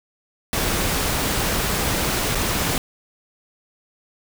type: noise with dropouts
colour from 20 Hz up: pink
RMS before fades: -22 dBFS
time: 0.53-2.78 s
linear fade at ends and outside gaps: 1 ms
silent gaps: 2.349-2.353 s
effects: none